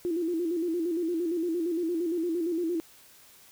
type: tone with vibrato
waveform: sine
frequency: 338.3 Hz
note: E4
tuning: 45 cents sharp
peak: -26 dBFS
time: 0.05-2.8 s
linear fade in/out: 0 ms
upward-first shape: square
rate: 8.7 Hz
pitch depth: 74 cents each way
effects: white hiss -55 dBFS RMS until 3.51 s